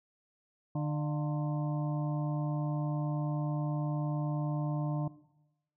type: harmonic tone with a mistuned harmonic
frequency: 150 Hz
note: D3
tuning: 37 cents sharp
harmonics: 1 / 2 / 4 / 5 / 6 / 7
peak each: -31 / -37 / -43 / -45 / -47 / -48 dBFS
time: 0.75-5.08 s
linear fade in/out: 5 ms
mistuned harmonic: 5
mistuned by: -97 cents
effects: noise-tail reverb RT60 0.9 s tail -18 dB re dry